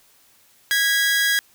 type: tone pair together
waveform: sawtooth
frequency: 1646.2 / 1960 Hz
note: G#6 / B6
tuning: -16 / -14 cents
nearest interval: minor third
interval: 302 cents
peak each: -14 / -22 dBFS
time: 0.71-1.39 s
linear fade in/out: 0 ms
effects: white hiss -56 dBFS RMS until 1.54 s